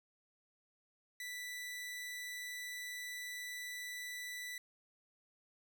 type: tone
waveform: sawtooth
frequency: 1975.5 Hz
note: B6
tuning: in tune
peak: -39 dBFS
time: 1.2-4.58 s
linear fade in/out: 2 ms
effects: none